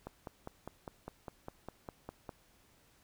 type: click train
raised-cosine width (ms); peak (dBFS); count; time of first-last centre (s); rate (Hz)
1; -28; 12; 0.07-2.292; 4.95
effects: pink hiss -67 dBFS RMS until 3.03 s